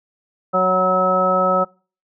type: harmonic tone with a mistuned harmonic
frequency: 185 Hz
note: F#3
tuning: in tune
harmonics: 1 / 2 / 3 / 4 / 5 / 7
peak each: -24 / -27 / -18 / -23 / -28 / -17 dBFS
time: 0.53-1.65 s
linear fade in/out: 20 ms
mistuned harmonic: 5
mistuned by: +34 cents
effects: noise-tail reverb RT60 0.4 s tail -25 dB re dry